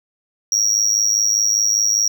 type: tone with amplitude modulation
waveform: triangle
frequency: 5670 Hz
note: F8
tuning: 25 cents sharp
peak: -9 dBFS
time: 0.52-2.08 s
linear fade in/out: 2 ms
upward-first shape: sine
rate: 105 Hz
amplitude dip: 90%
effects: none